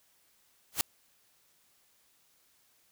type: noise with exponential growth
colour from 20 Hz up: white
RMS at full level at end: -23 dBFS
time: 0.72-0.81 s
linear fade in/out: 0 ms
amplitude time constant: 18 ms
effects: white hiss -68 dBFS RMS until 2.91 s